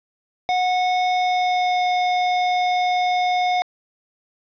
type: tone with pitch glide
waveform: square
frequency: 731 to 725.1 Hz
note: F#5 to F#5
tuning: -21 to -35 cents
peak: -18 dBFS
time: 0.49-3.62 s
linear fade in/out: 0 ms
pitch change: -14 cents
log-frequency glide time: 1.07-1.85 s
effects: resampled to 11025 Hz + 8-bit